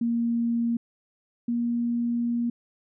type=tone pair in turn; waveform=sine; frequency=233.9 / 236.9 Hz; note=A#3 / A#3; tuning=+6 / +28 cents; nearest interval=unison; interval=22 cents; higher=second; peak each=-22 / -23 dBFS; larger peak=first; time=0.01-0.77 / 1.48-2.5 s; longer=second; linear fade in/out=5 ms; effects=none